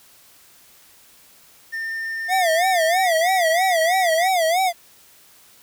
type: tone with pitch glide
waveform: triangle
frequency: 1807 to 1936.7 Hz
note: A6 to B6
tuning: +46 to -34 cents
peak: -23 dBFS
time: 1.72-4.29 s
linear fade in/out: 20 ms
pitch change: +120 cents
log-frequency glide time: 2.99-3.05 s
type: tone with vibrato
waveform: square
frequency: 698.5 Hz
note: F5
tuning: in tune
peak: -17 dBFS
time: 2.28-4.73 s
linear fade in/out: 50 ms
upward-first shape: sine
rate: 3.1 Hz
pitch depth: 160 cents each way
effects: white hiss -51 dBFS RMS until 5.62 s